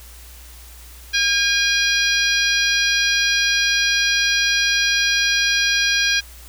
harmonic tone with a mistuned harmonic, 816 Hz, G#5, 31 cents flat, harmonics 2 / 3 / 4 / 5 / 6 / 7, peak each -20 / -22 / -23 / -24 / -25 / -25 dBFS, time 1.13-6.21 s, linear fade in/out 20 ms, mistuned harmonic 2, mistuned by -17 cents, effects added 60 Hz sine -40 dBFS peak until 6.48 s + white hiss -44 dBFS RMS until 6.48 s

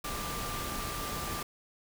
sine tone in noise, 1183 Hz, D6, 12 cents sharp, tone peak -40 dBFS, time 0.04-1.43 s, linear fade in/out 5 ms, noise pink, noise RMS -37 dBFS, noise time 0.04-1.43 s, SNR -6 dB, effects none

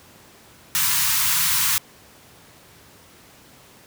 white band-stop noise, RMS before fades -20 dBFS, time 0.75-1.78 s, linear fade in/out 0 ms, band 180 to 890 Hz, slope 96 dB/octave, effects pink hiss -49 dBFS RMS until 3.86 s + high-pass 80 Hz 12 dB/octave

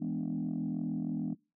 sine chord, E dominant seventh, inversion none, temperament equal, 164.81 / 207.7 / 246.9 / 293.7 Hz, E3 / G#3 / B3 / D4, 0 / 0 / 0 / 0 cents, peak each -37 / -36 / -35 / -37 dBFS, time 0-1.35 s, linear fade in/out 20 ms, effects noise-tail reverb RT60 0.3 s tail -25 dB re dry + tanh soft clip ceiling -26 dBFS

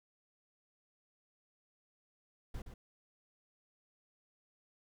brown noise with echo, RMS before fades -42 dBFS, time 2.54-2.62 s, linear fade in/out 5 ms, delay 120 ms, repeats 1, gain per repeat -7 dB, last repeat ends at 2.74 s, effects none

